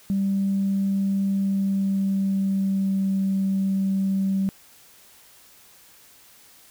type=tone with pitch glide; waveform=sine; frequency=196 to 193.41 Hz; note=G3 to G3; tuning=0 to -23 cents; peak=-19 dBFS; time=0.1-4.49 s; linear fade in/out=0 ms; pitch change=-23 cents; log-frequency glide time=1.29-3.19 s; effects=tanh soft clip ceiling -15 dBFS + white hiss -52 dBFS RMS until 6.7 s